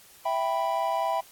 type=chord; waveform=triangle; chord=E minor; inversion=none; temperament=equal; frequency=659.3 / 784 / 987.8 Hz; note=E5 / G5 / B5; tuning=0 / 0 / 0 cents; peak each=-27 dBFS; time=0.25-1.21 s; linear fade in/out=10 ms; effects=white hiss -53 dBFS RMS until 1.31 s + AAC 64 kbps